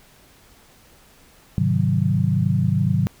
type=chord; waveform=sine; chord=Ab dominant seventh; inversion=none; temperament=equal with one note detuned; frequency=103.83 / 130.81 / 153.42 / 185 Hz; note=Ab2 / C3 / Eb3 / Gb3; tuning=0 / 0 / -24 / 0 cents; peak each=-22 dBFS; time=1.58-3.07 s; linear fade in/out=0 ms; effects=pink hiss -52 dBFS RMS until 3.2 s